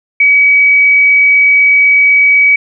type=tone; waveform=sine; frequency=2272 Hz; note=C#7; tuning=42 cents sharp; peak=-4 dBFS; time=0.2-2.56 s; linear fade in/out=5 ms; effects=none